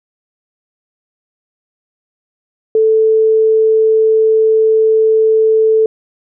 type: tone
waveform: sine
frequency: 440 Hz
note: A4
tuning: in tune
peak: -7 dBFS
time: 2.75-5.86 s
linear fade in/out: 2 ms
effects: none